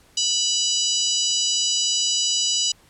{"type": "harmonic tone", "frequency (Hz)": 983, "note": "B5", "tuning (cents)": -8, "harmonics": [3, 4, 5, 6, 7, 8], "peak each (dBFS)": [-24, -28, -25, -27, -27, -30], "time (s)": [0.17, 2.72], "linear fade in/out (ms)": 5, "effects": ["pink hiss -55 dBFS RMS until 2.89 s", "low-pass 12000 Hz 12 dB/octave"]}